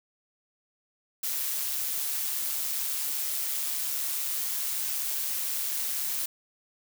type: noise with amplitude modulation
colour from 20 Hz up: blue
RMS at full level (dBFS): -29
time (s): 1.23-6.26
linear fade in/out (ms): 5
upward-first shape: sine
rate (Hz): 141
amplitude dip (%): 35
effects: none